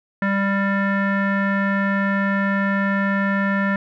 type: tone with low-pass filter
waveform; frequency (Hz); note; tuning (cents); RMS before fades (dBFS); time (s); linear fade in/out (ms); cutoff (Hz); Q
square; 197.4; G3; +12; -20; 0.22-3.76; 2; 1700; 5.7
effects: none